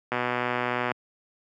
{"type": "click train", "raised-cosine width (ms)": 0.5, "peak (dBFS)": -11, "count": 99, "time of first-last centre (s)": [0.12, 0.917], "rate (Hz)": 123, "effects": ["high-pass 150 Hz 12 dB/octave"]}